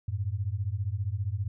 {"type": "beating tone pair", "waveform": "sine", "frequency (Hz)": [92.5, 107.5], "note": ["F#2", "A2"], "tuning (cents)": [0, -40], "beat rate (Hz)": 15, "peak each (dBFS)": -31, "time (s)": [0.08, 1.48], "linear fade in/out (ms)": 5, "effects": []}